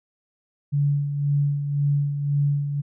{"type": "tone with tremolo", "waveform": "sine", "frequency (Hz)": 143.4, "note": "D3", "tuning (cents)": -41, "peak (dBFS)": -17, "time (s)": [0.72, 2.82], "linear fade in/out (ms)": 20, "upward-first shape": "sine", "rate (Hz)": 1.9, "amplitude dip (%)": 55, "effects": []}